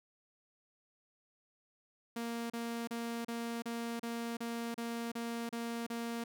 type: tone bursts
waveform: sawtooth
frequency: 233.1 Hz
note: A#3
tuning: in tune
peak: -33 dBFS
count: 11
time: 2.16-6.24 s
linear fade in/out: 5 ms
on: 340 ms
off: 34 ms
effects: none